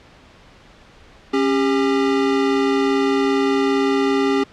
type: tone pair together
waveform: square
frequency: 274 / 399.1 Hz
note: C#4 / G4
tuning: -20 / +31 cents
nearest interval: perfect fifth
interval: 651 cents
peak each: -19 dBFS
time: 1.33-4.44 s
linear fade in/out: 10 ms
effects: pink hiss -47 dBFS RMS until 4.52 s + low-pass 4000 Hz 12 dB/octave